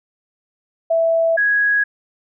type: tone pair in turn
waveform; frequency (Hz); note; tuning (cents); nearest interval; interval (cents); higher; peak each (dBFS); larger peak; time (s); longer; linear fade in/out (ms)
sine; 659.3 / 1661.3; E5 / G#6; 0 / 0; octave + major third; 1600; second; -13; neither; 0.9-1.37 / 1.37-1.84; neither; 10
effects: none